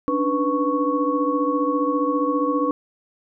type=tone cluster; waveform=sine; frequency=283.3 / 298.2 / 495 / 1109 Hz; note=C#4 / D4 / B4 / C#6; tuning=+38 / +27 / +4 / 0 cents; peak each=-24 dBFS; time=0.08-2.71 s; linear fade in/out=0 ms; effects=none